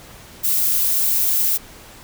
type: noise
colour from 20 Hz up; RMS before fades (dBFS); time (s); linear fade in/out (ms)
violet; -18; 0.43-1.58; 20
effects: pink hiss -42 dBFS RMS until 2.03 s